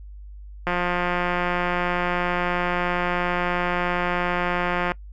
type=click train; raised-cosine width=0.5 ms; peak=-9 dBFS; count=753; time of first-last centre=0.67-4.919 s; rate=177 Hz; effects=noise-tail reverb RT60 0.1 s tail -22 dB re dry + added 50 Hz sine -37 dBFS peak until 5.12 s